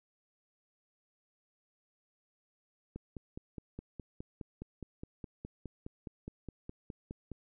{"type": "click train", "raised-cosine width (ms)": 3, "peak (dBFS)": -29, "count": 22, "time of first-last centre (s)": [2.96, 7.317], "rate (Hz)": 4.82, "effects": []}